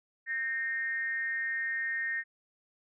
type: tone with frequency modulation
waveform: sine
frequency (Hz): 1840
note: A#6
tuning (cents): -23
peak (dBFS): -30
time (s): 0.26-2.24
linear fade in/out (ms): 50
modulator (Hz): 257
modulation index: 0.47
effects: none